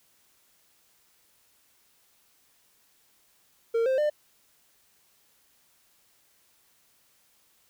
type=tone with pitch steps; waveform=triangle; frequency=459.2 / 524.4 / 599 Hz; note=A#4 / C5 / D5; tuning=-26 / +4 / +34 cents; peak=-20 dBFS; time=3.74-4.1 s; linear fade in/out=10 ms; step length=120 ms; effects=white hiss -65 dBFS RMS until 7.69 s